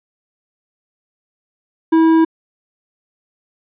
sine tone with hard clipping, 324.4 Hz, E4, 28 cents flat, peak -10 dBFS, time 1.92-2.25 s, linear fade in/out 10 ms, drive 8 dB, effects resampled to 8000 Hz

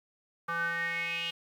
square tone with band-pass filter sweep, 168.5 Hz, E3, 38 cents sharp, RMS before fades -33 dBFS, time 0.48-1.31 s, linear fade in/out 10 ms, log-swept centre 1300 to 3000 Hz, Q 7.9, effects 10-bit

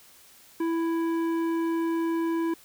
triangle tone with tanh clipping, 330.9 Hz, E4, 7 cents sharp, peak -26 dBFS, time 0.6-2.54 s, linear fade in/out 5 ms, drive 16 dB, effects white hiss -54 dBFS RMS until 2.64 s

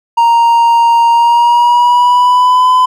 triangle tone with pitch glide, 932.3 to 1010.8 Hz, A#5 to B5, 0 to +40 cents, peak -3 dBFS, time 0.17-2.86 s, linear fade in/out 10 ms, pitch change +140 cents, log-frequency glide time 1.1-2.7 s, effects none

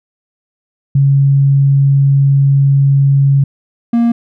sine / triangle tone pair in turn, 138.59 / 234.3 Hz, C#3 / A#3, 0 / +9 cents, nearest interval major sixth, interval 909 cents, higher second, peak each -6 dBFS, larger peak neither, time 0.95-3.44 / 3.93-4.12 s, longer first, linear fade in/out 5 ms, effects none

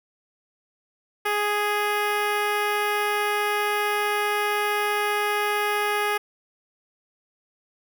10% pulse tone with notch filter, 415.3 Hz, G#4, in tune, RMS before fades -24 dBFS, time 1.25-6.18 s, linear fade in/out 10 ms, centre 6700 Hz, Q 1.2, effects none

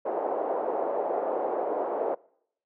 white band-pass noise, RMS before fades -29 dBFS, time 0.05-2.15 s, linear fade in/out 10 ms, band 400 to 710 Hz, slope 24 dB/octave, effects noise-tail reverb RT60 0.7 s tail -25 dB re dry

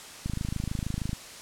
click train, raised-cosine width 5 ms, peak -18 dBFS, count 24, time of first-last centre 0.26-1.131 s, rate 26.4 Hz, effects white hiss -44 dBFS RMS until 1.41 s + low-pass 9000 Hz 12 dB/octave

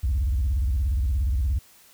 sine tone with vibrato, 65.41 Hz, C2, in tune, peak -19 dBFS, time 0.03-1.59 s, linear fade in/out 10 ms, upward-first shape square, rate 17 Hz, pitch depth 280 cents each way, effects tanh soft clip ceiling -17 dBFS + white hiss -54 dBFS RMS until 1.93 s

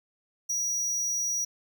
square tone, 5790 Hz, F#8, 38 cents flat, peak -27 dBFS, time 0.49-1.45 s, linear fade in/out 10 ms, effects none

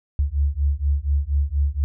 sine beating tone pair, 69.3 / 73.5 Hz, C#2 / D2, 0 / +2 cents, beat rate 4.2 Hz, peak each -21 dBFS, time 0.19-1.84 s, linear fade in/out 0 ms, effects none

